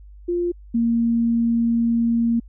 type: tone pair in turn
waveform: sine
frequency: 349.2 / 232.4 Hz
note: F4 / A#3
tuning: 0 / -5 cents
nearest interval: perfect fifth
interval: 705 cents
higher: first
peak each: -19 / -16 dBFS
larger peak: second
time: 0.28-0.52 / 0.74-2.4 s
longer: second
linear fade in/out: 10 ms
effects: added 50 Hz sine -40 dBFS peak until 2.48 s